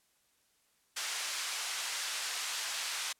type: band-pass noise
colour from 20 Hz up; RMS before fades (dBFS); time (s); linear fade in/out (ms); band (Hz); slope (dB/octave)
white; -37; 0.96-3.13; 10; 1000 to 7000; 12
effects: white hiss -72 dBFS RMS until 3.19 s + low-pass 12000 Hz 12 dB/octave